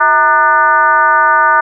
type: tone with frequency modulation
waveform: sine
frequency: 1206 Hz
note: D6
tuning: 46 cents sharp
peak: -6 dBFS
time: 0-1.61 s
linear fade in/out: 10 ms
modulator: 281 Hz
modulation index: 1.4
effects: none